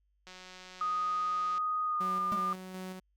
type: click train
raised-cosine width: 0.2 ms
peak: -32 dBFS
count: 242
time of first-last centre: 0.27-1.58 s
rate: 184 Hz
type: tone with pitch glide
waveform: sine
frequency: 1244.5 to 1206.3 Hz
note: D#6 to D6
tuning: 0 to +46 cents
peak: -29 dBFS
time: 0.81-2.53 s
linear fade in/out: 2 ms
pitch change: -54 cents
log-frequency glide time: 1.85-2.11 s
type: tone with tremolo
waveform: sawtooth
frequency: 186 Hz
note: F#3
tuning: 9 cents sharp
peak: -35 dBFS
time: 2-3 s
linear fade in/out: 10 ms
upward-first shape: square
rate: 2.7 Hz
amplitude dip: 35%
type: tone with exponential decay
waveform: square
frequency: 207.7 Hz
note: G#3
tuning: in tune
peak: -32 dBFS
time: 2.32-2.49 s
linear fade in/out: 0 ms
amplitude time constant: 35 ms
effects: added 50 Hz sine -70 dBFS peak until 3.16 s

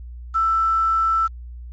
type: tone with quantisation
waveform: sine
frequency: 1327 Hz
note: E6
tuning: 11 cents sharp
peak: -16 dBFS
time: 0.34-1.28 s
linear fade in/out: 20 ms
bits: 7
effects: added 60 Hz sine -33 dBFS peak until 1.72 s + resampled to 16000 Hz

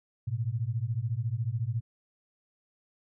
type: beating tone pair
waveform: sine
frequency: 108.4 / 122.4 Hz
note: A2 / B2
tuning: -25 / -15 cents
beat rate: 14 Hz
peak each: -31 dBFS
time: 0.27-1.81 s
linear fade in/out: 10 ms
effects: none

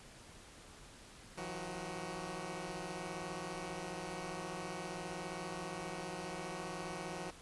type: tone cluster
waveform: 10% pulse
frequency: 160.8 / 180.3 / 375.5 Hz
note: E3 / F#3 / F#4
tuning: -43 / -45 / +26 cents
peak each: -38 / -36 / -40 dBFS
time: 1.37-7.31 s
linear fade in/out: 10 ms
effects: pink hiss -56 dBFS RMS until 7.41 s + resampled to 24000 Hz

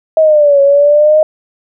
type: exponential two-way sweep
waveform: sine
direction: down then up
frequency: 642 to 554.4 to 624 Hz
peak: -4 dBFS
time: 0.17-1.23 s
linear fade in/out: 2 ms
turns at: 0.61 s
effects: none

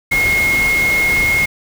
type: tone in noise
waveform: sine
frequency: 2155 Hz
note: C#7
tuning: 49 cents flat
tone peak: -12 dBFS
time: 0.11-1.46 s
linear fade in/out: 10 ms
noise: pink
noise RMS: -23 dBFS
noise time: 0.11-1.46 s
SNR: +8 dB
effects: none

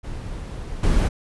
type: noise with level steps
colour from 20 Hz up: brown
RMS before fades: -31 / -18 dBFS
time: 0.03-1.09 s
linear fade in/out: 20 ms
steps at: 0.83 s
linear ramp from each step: 5 ms
effects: resampled to 24000 Hz

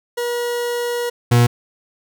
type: tone pair in turn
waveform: 40% pulse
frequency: 480 / 120 Hz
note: B4 / B2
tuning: -49 / -49 cents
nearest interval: 2 octaves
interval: 2400 cents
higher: first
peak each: -19 / -9 dBFS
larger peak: second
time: 0.17-1.1 / 1.31-1.47 s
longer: first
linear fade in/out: 10 ms
effects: none

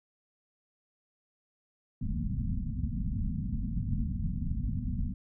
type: low-pass noise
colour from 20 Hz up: pink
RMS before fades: -32 dBFS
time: 2.01-5.14 s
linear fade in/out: 5 ms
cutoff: 250 Hz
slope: 96 dB/octave
effects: none

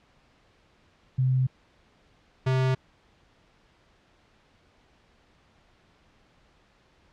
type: tone pair in turn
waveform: sine / square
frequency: 129.5 / 130.48 Hz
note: C3 / C3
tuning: -17 / -4 cents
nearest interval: unison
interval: 13 cents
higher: second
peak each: -20 / -22 dBFS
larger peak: first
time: 1.18-1.47 / 2.46-2.75 s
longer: neither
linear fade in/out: 10 ms
effects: pink hiss -62 dBFS RMS until 7.12 s + low-pass 4000 Hz 12 dB/octave

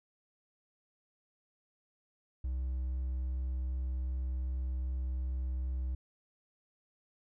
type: tone with hard clipping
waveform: triangle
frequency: 64.1 Hz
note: C2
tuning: 35 cents flat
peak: -33 dBFS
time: 2.44-5.95 s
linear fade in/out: 5 ms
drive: 5 dB
effects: none

